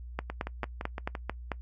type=two click trains; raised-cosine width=0.5 ms; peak=-16 / -20 dBFS; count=7 / 6; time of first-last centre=0.19-1.517 / 0.3-1.152 s; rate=4.52 / 5.87 Hz; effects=noise-tail reverb RT60 0.1 s tail -22 dB re dry + added 60 Hz sine -40 dBFS peak until 1.61 s